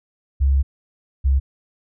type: tone pair in turn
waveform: sine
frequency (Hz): 68.3 / 67.55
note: C#2 / C#2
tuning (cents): -25 / -44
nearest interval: unison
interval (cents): 19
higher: first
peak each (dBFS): -13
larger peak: neither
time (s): 0.4-0.63 / 1.24-1.4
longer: first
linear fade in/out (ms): 20
effects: none